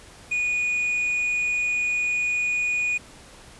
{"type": "tone with quantisation", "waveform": "triangle", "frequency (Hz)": 2460, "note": "D#7", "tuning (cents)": -20, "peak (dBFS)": -20, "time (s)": [0.31, 2.98], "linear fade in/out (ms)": 10, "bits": 8, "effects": ["pink hiss -47 dBFS RMS until 3.59 s", "resampled to 24000 Hz"]}